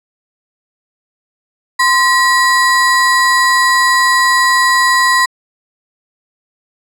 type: ring-modulated tone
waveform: square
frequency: 1480 Hz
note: F#6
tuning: in tune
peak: -6 dBFS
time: 1.79-5.26 s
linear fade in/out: 10 ms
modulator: 442 Hz
effects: low-pass 11000 Hz 12 dB/octave